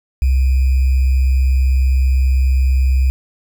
sine tone with sample-and-hold, 65.41 Hz, C2, in tune, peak -10 dBFS, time 0.22-3.1 s, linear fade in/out 0 ms, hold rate 2450 Hz, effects none

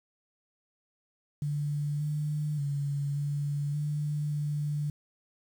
sine tone with pitch steps, 146.5 / 150.1 / 142.2 / 144.4 / 148.7 / 147.7 Hz, D3 / D3 / C#3 / D3 / D3 / D3, -4 / +38 / +45 / -29 / +22 / +10 cents, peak -28 dBFS, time 1.42-4.9 s, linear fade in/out 2 ms, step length 580 ms, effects 9-bit

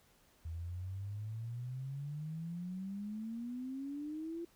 sine exponential sweep, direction up, 80.1 to 343.4 Hz, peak -39 dBFS, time 0.45-4.45 s, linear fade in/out 5 ms, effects pink hiss -68 dBFS RMS until 4.55 s

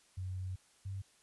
sine tone pair in turn, 92.9 / 97.03 Hz, F#2 / G2, +7 / -17 cents, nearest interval minor second, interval 76 cents, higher second, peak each -37 / -38 dBFS, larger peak first, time 0.17-0.56 / 0.85-1.02 s, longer first, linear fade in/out 10 ms, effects white hiss -67 dBFS RMS until 1.22 s + resampled to 24000 Hz

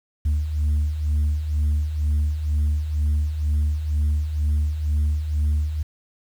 sine beating tone pair, 73.42 / 75.52 Hz, D2 / D2, 0 / +49 cents, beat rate 2.1 Hz, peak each -24 / -18 dBFS, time 0.25-5.83 s, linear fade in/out 10 ms, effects tanh soft clip ceiling -16 dBFS + 8-bit

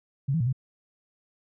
sine tone with pitch steps, 136.6 / 164.1 / 118.4 / 130.3 Hz, C#3 / E3 / A#2 / C3, -25 / -8 / +27 / -7 cents, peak -22 dBFS, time 0.28-0.528 s, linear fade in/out 10 ms, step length 62 ms, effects none

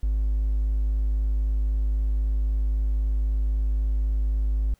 triangle tone with hard clipping, 51.91 Hz, G#1, in tune, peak -21 dBFS, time 0.03-4.74 s, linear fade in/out 0 ms, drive 4 dB, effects pink hiss -65 dBFS RMS until 4.79 s

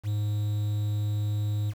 triangle tone with quantisation, 104.6 Hz, G#2, 13 cents sharp, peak -23 dBFS, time 0.03-1.74 s, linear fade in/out 50 ms, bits 8, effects none

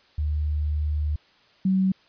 sine tone pair in turn, 75.2 / 189.49 Hz, D2 / F#3, +42 / +42 cents, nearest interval octave + major third, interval 1600 cents, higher second, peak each -22 / -18 dBFS, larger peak second, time 0.18-1.16 / 1.65-1.92 s, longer first, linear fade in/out 5 ms, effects white hiss -58 dBFS RMS until 2.08 s + resampled to 11025 Hz

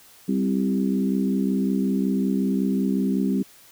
harmonic tone with a mistuned harmonic, 65.41 Hz, C2, in tune, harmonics 3 / 4 / 5 / 6, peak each -22 / -24 / -31 / -32 dBFS, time 0.28-3.43 s, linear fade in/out 10 ms, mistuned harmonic 5, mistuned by +18 cents, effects white hiss -51 dBFS RMS until 3.71 s

